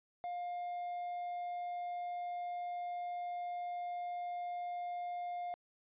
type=tone; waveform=triangle; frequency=707 Hz; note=F5; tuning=21 cents sharp; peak=-36 dBFS; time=0.24-5.54 s; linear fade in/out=0 ms; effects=resampled to 8000 Hz